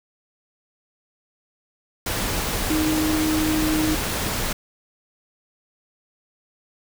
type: tone in noise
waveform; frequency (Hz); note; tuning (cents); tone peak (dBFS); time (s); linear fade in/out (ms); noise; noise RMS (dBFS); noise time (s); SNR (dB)
sine; 311.2; D#4; 0; -20; 2.7-3.95; 5; pink; -25; 2.06-4.53; +2
effects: none